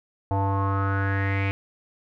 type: tone with low-pass filter sweep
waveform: square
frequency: 98 Hz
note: G2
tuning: in tune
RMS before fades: -24 dBFS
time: 0.31-1.51 s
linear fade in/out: 0 ms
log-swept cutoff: 810 to 2400 Hz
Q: 6.3
effects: none